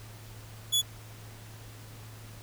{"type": "tone", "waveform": "sawtooth", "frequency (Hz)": 3407, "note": "G#7", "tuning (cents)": 44, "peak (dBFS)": -20, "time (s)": [0.72, 0.82], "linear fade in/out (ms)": 20, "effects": ["added 109 Hz sine -46 dBFS peak until 2.42 s", "pink hiss -51 dBFS RMS until 2.42 s"]}